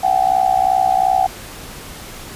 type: tone with amplitude modulation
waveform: sine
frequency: 757 Hz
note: F#5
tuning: 39 cents sharp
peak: -8 dBFS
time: 0.03-1.27 s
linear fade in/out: 10 ms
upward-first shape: sine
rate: 62.8 Hz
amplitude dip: 90%
effects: pink hiss -34 dBFS RMS until 2.35 s + resampled to 32000 Hz